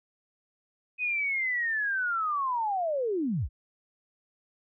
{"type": "linear sweep", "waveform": "sine", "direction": "down", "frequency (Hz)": [2524, 38.89], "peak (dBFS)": -26, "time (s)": [0.98, 3.49], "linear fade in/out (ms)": 50, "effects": []}